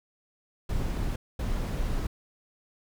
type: noise bursts at uneven times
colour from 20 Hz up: brown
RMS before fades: -29 dBFS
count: 2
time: 0.69-1.16 / 1.39-2.07 s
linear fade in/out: 5 ms
effects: none